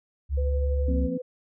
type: tone with pitch glide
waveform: sine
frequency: 70.3 to 68.69 Hz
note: C#2 to C#2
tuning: +25 to -15 cents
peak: -22 dBFS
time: 0.29-1.09 s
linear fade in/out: 50 ms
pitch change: -40 cents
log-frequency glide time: 0.87-0.94 s
type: tone with tremolo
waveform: sine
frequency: 502 Hz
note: B4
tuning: 28 cents sharp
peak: -30 dBFS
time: 0.37-1.22 s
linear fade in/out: 10 ms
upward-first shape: sine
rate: 12 Hz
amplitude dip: 35%
type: chord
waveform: sine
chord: F suspended fourth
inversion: none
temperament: equal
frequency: 174.61 / 233.1 / 261.6 Hz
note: F3 / Bb3 / C4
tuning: 0 / 0 / 0 cents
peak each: -33 / -34 / -29 dBFS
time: 0.88-1.18 s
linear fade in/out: 5 ms
effects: none